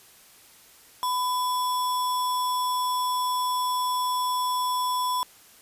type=tone with sample-and-hold; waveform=sine; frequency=1000 Hz; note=B5; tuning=21 cents sharp; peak=-23 dBFS; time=1.03-5.23 s; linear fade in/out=0 ms; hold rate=4410 Hz; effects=white hiss -53 dBFS RMS until 5.61 s + resampled to 32000 Hz